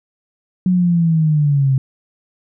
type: linear sweep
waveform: sine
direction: down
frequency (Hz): 185 to 130.81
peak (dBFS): -11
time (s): 0.66-1.78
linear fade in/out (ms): 2
effects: none